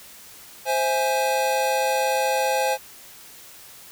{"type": "chord", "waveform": "square", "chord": "C augmented", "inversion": "none", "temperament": "equal", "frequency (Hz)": [523.3, 659.3, 830.6], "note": ["C5", "E5", "G#5"], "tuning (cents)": [0, 0, 0], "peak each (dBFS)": [-24, -30, -24], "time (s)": [0.65, 2.78], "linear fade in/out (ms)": 50, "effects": ["white hiss -45 dBFS RMS until 3.91 s"]}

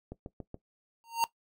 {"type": "click train", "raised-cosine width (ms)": 2, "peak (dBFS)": -27, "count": 4, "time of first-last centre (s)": [0.12, 0.544], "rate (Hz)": 7.08}
{"type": "tone with exponential growth", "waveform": "square", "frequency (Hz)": 923, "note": "A#5", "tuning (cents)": -17, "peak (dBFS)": -22, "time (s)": [1.04, 1.24], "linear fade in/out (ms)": 0, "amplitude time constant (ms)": 42}
{"effects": ["noise-tail reverb RT60 0.1 s tail -17 dB re dry"]}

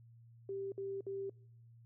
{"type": "tone bursts", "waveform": "sine", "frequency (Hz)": 392, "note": "G4", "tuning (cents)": 0, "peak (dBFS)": -38, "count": 3, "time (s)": [0.49, 1.296], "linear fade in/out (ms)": 2, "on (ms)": 230, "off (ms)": 58, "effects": ["noise-tail reverb RT60 0.7 s tail -25 dB re dry", "added 116 Hz sine -57 dBFS peak until 1.85 s"]}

